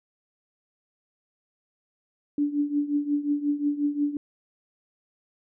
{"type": "tone with tremolo", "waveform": "sine", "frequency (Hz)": 290.7, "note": "D4", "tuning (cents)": -18, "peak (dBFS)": -19, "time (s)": [2.38, 4.17], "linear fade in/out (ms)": 2, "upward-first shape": "triangle", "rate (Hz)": 5.6, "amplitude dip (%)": 85, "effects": []}